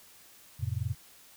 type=chord; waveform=sine; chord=F major; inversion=none; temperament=just; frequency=87.31 / 109.13 / 130.96 Hz; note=F2 / A2 / C3; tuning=0 / -14 / +2 cents; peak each=-35 / -33 / -35 dBFS; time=0.59-0.95 s; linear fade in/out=20 ms; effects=white hiss -56 dBFS RMS until 1.36 s